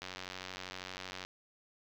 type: click train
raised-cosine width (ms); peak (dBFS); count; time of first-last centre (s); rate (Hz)
0.2; -24; 115; 0.02-1.25; 92.7
effects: low-pass 6000 Hz 12 dB/octave + 9-bit